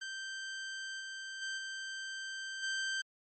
sawtooth tone with level steps, 1564 Hz, G6, 4 cents flat, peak -36 / -38 / -33 / -36 / -30 dBFS, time 0.01-3.02 s, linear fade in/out 10 ms, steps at 0.99 / 1.41 / 1.57 / 2.62 s, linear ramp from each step 20 ms, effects MP3 32 kbps

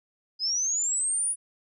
sine linear sweep, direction up, 4945 to 9880 Hz, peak -24 dBFS, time 0.39-1.36 s, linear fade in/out 50 ms, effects none

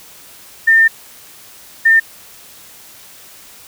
sine tone bursts at uneven times, 1806 Hz, A6, 45 cents sharp, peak -6 dBFS, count 2, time 0.67-0.88 / 1.85-2 s, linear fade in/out 10 ms, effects white hiss -40 dBFS RMS until 3.67 s

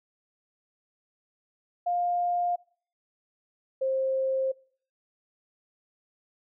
sine tone pair in turn, 705 / 529.5 Hz, F5 / C5, +16 / +21 cents, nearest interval perfect fourth, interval 495 cents, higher first, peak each -24 dBFS, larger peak neither, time 1.86-2.56 / 3.81-4.52 s, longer second, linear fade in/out 10 ms, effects noise-tail reverb RT60 0.5 s tail -24 dB re dry

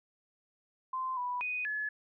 sine tone with pitch steps, 1037 / 986 / 2490 / 1709 Hz, C6 / B5 / D#7 / G#6, -16 / -3 / +1 / +49 cents, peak -32 dBFS, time 0.93-1.89 s, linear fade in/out 5 ms, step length 240 ms, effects none

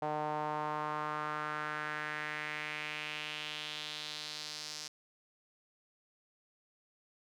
sawtooth tone with band-pass filter sweep, 151.6 Hz, D#3, 45 cents flat, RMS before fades -39 dBFS, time 0.02-4.88 s, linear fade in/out 5 ms, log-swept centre 750 to 5400 Hz, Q 2.7, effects none

